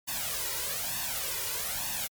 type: noise with flanger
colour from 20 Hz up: white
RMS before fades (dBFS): -33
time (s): 0.07-2.08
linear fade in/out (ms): 20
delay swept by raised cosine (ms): 1.1 to 2.1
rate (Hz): 1.1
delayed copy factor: +0.8
effects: MP3 96 kbps